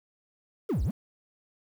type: exponential two-way sweep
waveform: triangle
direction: down then up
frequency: 497.4 to 50.7 to 268.9 Hz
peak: -23 dBFS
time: 0.69-0.91 s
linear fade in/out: 10 ms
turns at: 0.83 s
effects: 9-bit